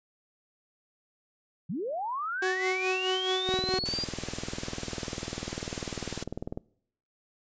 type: linear sweep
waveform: sine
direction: up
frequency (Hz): 138.59 to 4848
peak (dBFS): -30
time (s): 1.69-4.05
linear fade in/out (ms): 10
type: tone with tremolo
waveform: sawtooth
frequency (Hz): 373.3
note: F#4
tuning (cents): +15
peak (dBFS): -22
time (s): 2.42-3.79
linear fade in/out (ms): 5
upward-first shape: sine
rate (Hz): 4.7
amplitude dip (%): 60
type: click train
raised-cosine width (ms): 2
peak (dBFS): -21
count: 63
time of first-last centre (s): 3.49-6.575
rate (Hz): 20.1
type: noise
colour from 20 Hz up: white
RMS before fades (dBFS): -37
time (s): 3.85-6.24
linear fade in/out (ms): 10
effects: noise-tail reverb RT60 0.7 s tail -24 dB re dry + resampled to 16000 Hz